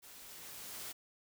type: noise with level ramp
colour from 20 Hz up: white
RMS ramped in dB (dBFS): -55 to -44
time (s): 0.02-0.93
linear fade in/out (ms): 20
effects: none